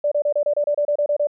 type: tone bursts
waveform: sine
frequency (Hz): 586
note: D5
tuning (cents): -4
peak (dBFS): -16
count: 12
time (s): 0.04-1.271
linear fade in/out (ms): 5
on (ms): 76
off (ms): 29
effects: none